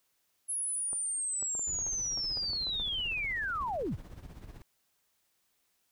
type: linear sweep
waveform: sine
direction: down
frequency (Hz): 10710 to 32.66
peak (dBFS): -31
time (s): 0.48-3.97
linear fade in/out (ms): 20
type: clicks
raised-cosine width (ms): 1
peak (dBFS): -32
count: 11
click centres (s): 0.931 / 1.426 / 1.551 / 1.594 / 1.788 / 1.866 / 2.175 / 2.372 / 2.533 / 2.67 / 2.798
type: noise with tremolo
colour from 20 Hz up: brown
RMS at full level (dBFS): -44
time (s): 1.67-4.62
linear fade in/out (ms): 0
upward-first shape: sine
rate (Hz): 16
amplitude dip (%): 65
effects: white hiss -75 dBFS RMS until 5.91 s